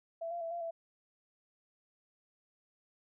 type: tone with pitch steps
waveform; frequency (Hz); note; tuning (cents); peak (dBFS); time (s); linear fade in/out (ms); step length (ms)
sine; 665 / 689 / 663 / 688 / 665; E5 / F5 / E5 / F5 / E5; +15 / -24 / +10 / -26 / +15; -36; 0.21-0.71; 10; 100
effects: none